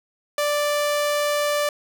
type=tone; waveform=sawtooth; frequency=587.3 Hz; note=D5; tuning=in tune; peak=-16 dBFS; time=0.38-1.69 s; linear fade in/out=2 ms; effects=none